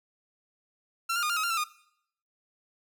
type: tone with pitch steps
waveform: sawtooth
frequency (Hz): 1358 / 1405 / 1222 / 1397 / 1271 / 1389 / 1336 / 1224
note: F6 / F6 / D#6 / F6 / D#6 / F6 / E6 / D#6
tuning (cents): -49 / +10 / -32 / 0 / +36 / -10 / +23 / -29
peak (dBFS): -23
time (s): 1.09-1.642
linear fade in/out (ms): 10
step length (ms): 69
effects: noise-tail reverb RT60 0.7 s tail -20 dB re dry